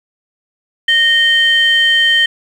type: tone pair together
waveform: sine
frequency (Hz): 1849 / 3110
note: A#6 / G7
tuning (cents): -15 / -14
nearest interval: major sixth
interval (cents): 901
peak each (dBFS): -10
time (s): 0.88-2.26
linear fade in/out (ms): 5
effects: tanh soft clip ceiling -2 dBFS + 7-bit